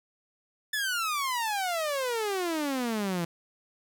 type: exponential sweep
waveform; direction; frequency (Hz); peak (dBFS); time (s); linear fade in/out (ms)
sawtooth; down; 1760 to 165.2; -24; 0.73-3.25; 5
effects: none